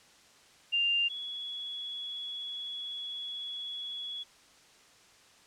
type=tone pair in turn; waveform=sine; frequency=2794 / 3371 Hz; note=F7 / G#7; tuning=0 / +25 cents; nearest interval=minor third; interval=325 cents; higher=second; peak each=-25 / -36 dBFS; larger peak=first; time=0.72-1.09 / 1.09-4.24 s; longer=second; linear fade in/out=20 ms; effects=white hiss -59 dBFS RMS until 5.46 s + low-pass 7000 Hz 12 dB/octave